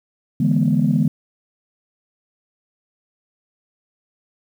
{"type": "chord", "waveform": "sine", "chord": "E dominant seventh", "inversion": "third", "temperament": "equal with one note detuned", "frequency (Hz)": [146.83, 164.81, 207.7, 243.1], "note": ["D3", "E3", "G#3", "B3"], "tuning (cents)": [0, 0, 0, -27], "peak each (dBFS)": -19, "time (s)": [0.4, 1.08], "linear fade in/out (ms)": 5, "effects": ["tanh soft clip ceiling -6 dBFS", "8-bit"]}